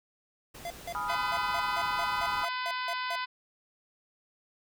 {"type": "noise", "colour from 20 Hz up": "pink", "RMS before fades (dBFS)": -47, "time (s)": [0.54, 2.44], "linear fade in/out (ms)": 10}
{"type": "tone bursts", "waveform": "square", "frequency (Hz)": 688, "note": "F5", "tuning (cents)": -26, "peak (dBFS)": -35, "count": 12, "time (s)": [0.65, 3.156], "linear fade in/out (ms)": 2, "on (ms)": 53, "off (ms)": 170}
{"type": "chord", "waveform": "sine", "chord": "F half-diminished seventh", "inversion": "first", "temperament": "equal", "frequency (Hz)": [830.6, 987.8, 1244.5, 1396.9], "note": ["Ab5", "Cb6", "Eb6", "F6"], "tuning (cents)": [0, 0, 0, 0], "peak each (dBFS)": [-38, -35, -35, -39], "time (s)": [0.95, 2.45], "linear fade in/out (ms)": 0}
{"type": "harmonic tone", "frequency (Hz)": 504, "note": "B4", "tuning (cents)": 35, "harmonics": [2, 3, 4, 5, 6, 7, 8, 9, 10], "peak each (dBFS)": [-34, -38, -40, -42, -44, -45, -46, -47, -48], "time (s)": [1.08, 3.26], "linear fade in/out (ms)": 20}
{"effects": []}